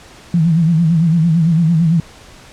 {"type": "tone with vibrato", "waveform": "sine", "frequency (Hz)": 164.81, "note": "E3", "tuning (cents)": 0, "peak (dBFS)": -9, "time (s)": [0.34, 2], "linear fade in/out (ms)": 2, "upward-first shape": "sine", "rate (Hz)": 8.9, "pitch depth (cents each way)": 98, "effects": ["pink hiss -40 dBFS RMS until 2.52 s", "low-pass 8000 Hz 12 dB/octave"]}